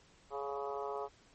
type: harmonic tone with a mistuned harmonic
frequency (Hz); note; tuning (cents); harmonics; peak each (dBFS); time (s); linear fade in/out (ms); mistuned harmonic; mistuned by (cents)
139.9; C#3; +16; 3 / 4 / 5 / 6 / 7 / 8 / 9; -40 / -45 / -44 / -45 / -47 / -47 / -49; 0.3-1.09; 50; 7; +16
effects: pink hiss -64 dBFS RMS until 1.34 s + MP3 32 kbps